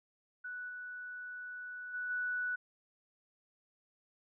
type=tone with level steps; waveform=sine; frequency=1480 Hz; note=F#6; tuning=in tune; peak=-40 / -42 / -36 / -33 dBFS; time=0.44-2.56 s; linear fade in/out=10 ms; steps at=0.68 / 1.93 / 2.09 s; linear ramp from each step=20 ms; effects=none